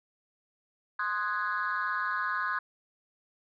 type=chord; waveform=sine; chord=Ab dominant seventh; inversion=first; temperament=equal; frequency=1046.5 / 1244.5 / 1480 / 1661.2 Hz; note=C6 / Eb6 / Gb6 / Ab6; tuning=0 / 0 / 0 / 0 cents; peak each=-33 dBFS; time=0.99-2.59 s; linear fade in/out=5 ms; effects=tanh soft clip ceiling -22 dBFS